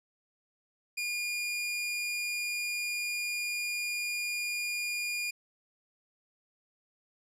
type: tone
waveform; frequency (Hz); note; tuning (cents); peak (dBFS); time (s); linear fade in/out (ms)
sawtooth; 2426; D#7; -44; -28; 0.97-5.31; 10
effects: low-pass 12000 Hz 12 dB/octave